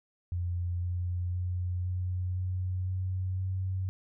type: tone with pitch steps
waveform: sine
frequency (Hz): 88 / 88.97 / 89.95 / 90.95 / 91.95 / 92.96 / 93.99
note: F2 / F2 / F#2 / F#2 / F#2 / F#2 / F#2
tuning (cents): +14 / +33 / -48 / -29 / -10 / +9 / +28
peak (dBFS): -29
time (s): 0.32-3.89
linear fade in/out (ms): 0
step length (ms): 510
effects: none